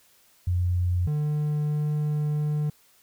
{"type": "tone pair in turn", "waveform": ["sine", "triangle"], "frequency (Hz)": [89.1, 149.85], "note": ["F2", "D3"], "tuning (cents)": [35, 35], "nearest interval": "major sixth", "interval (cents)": 900, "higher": "second", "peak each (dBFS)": -21, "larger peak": "neither", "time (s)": [[0.47, 1.07], [1.07, 2.7]], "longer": "second", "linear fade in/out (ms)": 5, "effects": ["white hiss -60 dBFS RMS until 3.02 s"]}